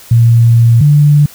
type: tone pair in turn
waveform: sine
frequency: 116.54 / 146.83 Hz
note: A#2 / D3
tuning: 0 / 0 cents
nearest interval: major third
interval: 400 cents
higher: second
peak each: -3 dBFS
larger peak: neither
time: 0.11-0.81 / 0.81-1.26 s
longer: first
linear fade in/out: 5 ms
effects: white hiss -36 dBFS RMS until 1.34 s